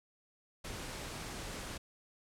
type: noise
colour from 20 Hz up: pink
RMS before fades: -43 dBFS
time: 0.64-1.78 s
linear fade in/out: 10 ms
effects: low-pass 10000 Hz 12 dB/octave